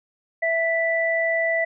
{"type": "tone pair together", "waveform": "sine", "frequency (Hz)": [660.9, 1975.5], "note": ["E5", "B6"], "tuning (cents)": [4, 0], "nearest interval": "octave + perfect fifth", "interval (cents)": 1896, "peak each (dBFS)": -22, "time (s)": [0.42, 1.65], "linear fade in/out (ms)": 10, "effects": []}